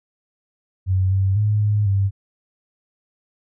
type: tone with pitch steps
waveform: sine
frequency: 93.9 / 96.4 / 105.3 / 104.5 / 98.4 Hz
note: F#2 / G2 / G#2 / G#2 / G2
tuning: +26 / -28 / +24 / +11 / +7 cents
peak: -15 dBFS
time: 0.86-2.11 s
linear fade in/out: 50 ms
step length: 250 ms
effects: none